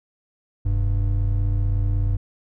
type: tone pair together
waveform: triangle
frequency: 42.68 / 98.8 Hz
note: F1 / G2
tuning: -39 / +14 cents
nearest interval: octave + minor third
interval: 1453 cents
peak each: -19 dBFS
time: 0.65-2.17 s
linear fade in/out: 10 ms
effects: none